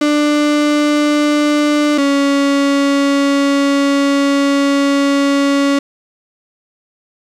35% pulse tone pair in turn, 296.2 / 280 Hz, D4 / C#4, +15 / +18 cents, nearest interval minor second, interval 97 cents, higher first, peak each -9 dBFS, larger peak neither, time 0.01-1.98 / 1.98-5.79 s, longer second, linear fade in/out 5 ms, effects low-pass 7000 Hz 12 dB/octave + 7-bit

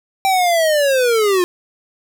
square linear sweep, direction down, 783 to 349.2 Hz, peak -13 dBFS, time 0.25-1.44 s, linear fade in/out 0 ms, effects none

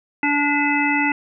harmonic tone, 289.2 Hz, D4, 27 cents flat, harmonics 1 / 3 / 5 / 7 / 9, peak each -21 / -23 / -27 / -21 / -24 dBFS, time 0.23-1.12 s, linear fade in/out 2 ms, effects none

